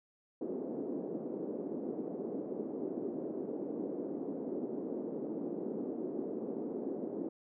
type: band-pass noise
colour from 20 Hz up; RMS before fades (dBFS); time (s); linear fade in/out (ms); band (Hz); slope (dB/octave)
white; -39; 0.41-7.29; 5; 240 to 410; 24
effects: none